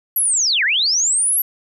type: linear two-way sweep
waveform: sine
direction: down then up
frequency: 11840 to 1508 to 11840 Hz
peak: -14 dBFS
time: 0.16-1.42 s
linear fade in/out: 5 ms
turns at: 0.64 s
effects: none